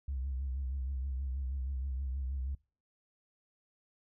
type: tone with vibrato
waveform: sine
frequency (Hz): 66.4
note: C2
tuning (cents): +26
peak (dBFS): -32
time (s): 0.08-2.55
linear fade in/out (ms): 5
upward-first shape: triangle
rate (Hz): 6.3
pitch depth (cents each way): 100
effects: noise-tail reverb RT60 0.4 s tail -26 dB re dry + tanh soft clip ceiling -30 dBFS